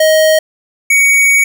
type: tone pair in turn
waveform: square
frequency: 628 / 2244 Hz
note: D#5 / C#7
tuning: +16 / +21 cents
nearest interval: octave + minor seventh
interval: 2205 cents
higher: second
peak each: -7 dBFS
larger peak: neither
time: 0-0.39 / 0.9-1.44 s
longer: second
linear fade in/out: 5 ms
effects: none